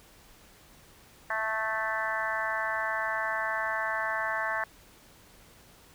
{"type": "harmonic tone with a mistuned harmonic", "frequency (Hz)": 220, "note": "A3", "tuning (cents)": 0, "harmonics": [3, 4, 5, 6, 7, 8, 9], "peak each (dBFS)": [-36, -36, -35, -41, -35, -33, -39], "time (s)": [1.3, 4.64], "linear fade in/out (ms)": 2, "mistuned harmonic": 6, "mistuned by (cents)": -17, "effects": ["pink hiss -56 dBFS RMS until 5.94 s"]}